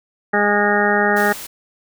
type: harmonic tone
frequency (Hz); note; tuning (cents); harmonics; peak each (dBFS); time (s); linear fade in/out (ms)
205.8; G#3; -16; 1 / 2 / 3 / 4 / 6 / 7 / 8 / 9; -22 / -20 / -23 / -20 / -25 / -23 / -23 / -20; 0.33-1.33; 10
type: noise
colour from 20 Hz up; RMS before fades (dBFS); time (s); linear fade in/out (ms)
white; -32; 1.16-1.47; 10
effects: none